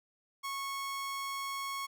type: tone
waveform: sawtooth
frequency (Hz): 1100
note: C#6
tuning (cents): -14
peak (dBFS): -32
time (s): 0.43-1.87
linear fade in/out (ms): 20
effects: none